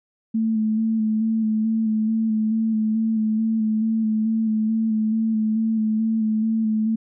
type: tone with vibrato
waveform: sine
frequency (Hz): 220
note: A3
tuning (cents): 0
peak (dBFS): -18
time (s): 0.34-6.96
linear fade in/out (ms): 10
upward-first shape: square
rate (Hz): 2.3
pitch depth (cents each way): 22
effects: none